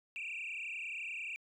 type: tone with frequency modulation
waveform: sine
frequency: 2539 Hz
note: D#7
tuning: 34 cents sharp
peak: -37 dBFS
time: 0.16-1.36 s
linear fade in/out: 0 ms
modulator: 31.4 Hz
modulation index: 7
effects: tanh soft clip ceiling -36 dBFS